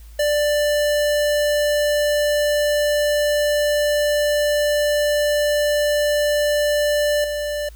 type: tone with level steps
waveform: square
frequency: 590 Hz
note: D5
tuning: 8 cents sharp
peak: -17 / -23 dBFS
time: 0.19-7.69 s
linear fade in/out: 5 ms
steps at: 7.24 s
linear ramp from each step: 2 ms
effects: added 55 Hz sine -38 dBFS peak until 7.75 s + white hiss -53 dBFS RMS until 7.75 s